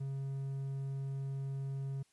triangle tone, 136.4 Hz, C#3, 28 cents flat, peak -34 dBFS, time 0-2.03 s, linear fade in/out 10 ms, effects white hiss -72 dBFS RMS until 2.12 s + resampled to 24000 Hz

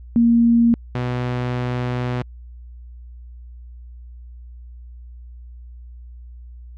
sine / sawtooth tone pair in turn, 233.7 / 123.8 Hz, A#3 / B2, +5 / +5 cents, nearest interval major seventh, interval 1100 cents, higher first, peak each -11 / -17 dBFS, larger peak first, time 0.16-0.74 / 0.95-2.22 s, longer second, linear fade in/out 0 ms, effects added 60 Hz sine -36 dBFS peak until 6.77 s + low-pass 3000 Hz 12 dB/octave

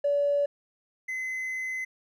triangle tone pair in turn, 573 / 2042 Hz, D5 / C7, -43 / -43 cents, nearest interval octave + minor seventh, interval 2200 cents, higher second, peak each -18 / -28 dBFS, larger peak first, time 0.04-0.46 / 1.08-1.85 s, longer second, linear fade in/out 10 ms, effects tanh soft clip ceiling -20 dBFS

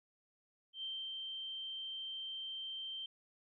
sine tone with ADSR envelope, 3133 Hz, G7, 2 cents flat, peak -39 dBFS, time 0.73-3.06 s, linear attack 100 ms, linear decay 280 ms, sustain -2 dB, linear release 4 ms, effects none

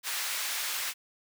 pink high-pass noise, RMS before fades -33 dBFS, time 0.03-0.94 s, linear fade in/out 50 ms, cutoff 1600 Hz, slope 12 dB/octave, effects none

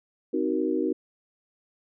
sine chord, C half-diminished seventh, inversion none, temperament just, 261.6 / 314 / 376.7 / 470.9 Hz, C4 / Eb4 / Gb4 / Bb4, 0 / +16 / +31 / +18 cents, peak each -30 / -27 / -28 / -31 dBFS, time 0.33-0.93 s, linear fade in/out 10 ms, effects none

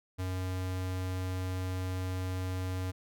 square tone, 92.5 Hz, F#2, in tune, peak -33 dBFS, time 0.18-2.92 s, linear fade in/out 20 ms, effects none

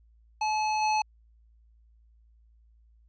square tone with level steps, 859 Hz, A5, 42 cents flat, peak -26 / -24 dBFS, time 0.41-1.02 s, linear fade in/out 5 ms, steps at 0.81 s, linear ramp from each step 20 ms, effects added 56 Hz sine -57 dBFS peak until 3.08 s + resampled to 16000 Hz

